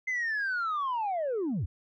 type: linear sweep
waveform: sine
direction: down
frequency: 2074 to 65.41 Hz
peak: -26 dBFS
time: 0.07-1.66 s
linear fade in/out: 10 ms
effects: tanh soft clip ceiling -26 dBFS